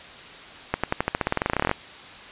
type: accelerating click train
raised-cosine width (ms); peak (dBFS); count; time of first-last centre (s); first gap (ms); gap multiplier
0.5; -6; 21; 0.74-1.714; 96; 0.92
effects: white hiss -42 dBFS RMS until 2.31 s + resampled to 8000 Hz